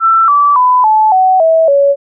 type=tone with pitch steps; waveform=sine; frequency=1336 / 1156.4 / 1000.9 / 866.3 / 749.8 / 649 / 561.7 Hz; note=E6 / D6 / B5 / A5 / F#5 / E5 / C#5; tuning=+23 / -27 / +23 / -27 / +23 / -27 / +23 cents; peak=-5 dBFS; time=0-1.96 s; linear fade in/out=50 ms; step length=280 ms; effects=none